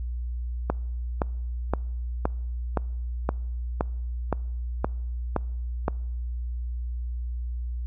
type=click train; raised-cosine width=1 ms; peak=-9 dBFS; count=11; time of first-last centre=0.7-5.881 s; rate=1.93 Hz; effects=noise-tail reverb RT60 0.9 s tail -26 dB re dry + added 60 Hz sine -28 dBFS peak until 7.86 s